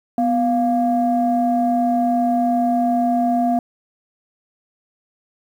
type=tone pair together; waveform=sine; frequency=247 / 698.5 Hz; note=B3 / F5; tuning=0 / 0 cents; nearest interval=octave + tritone; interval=1800 cents; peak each=-17 dBFS; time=0.18-3.59 s; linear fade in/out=2 ms; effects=tanh soft clip ceiling -8 dBFS + 8-bit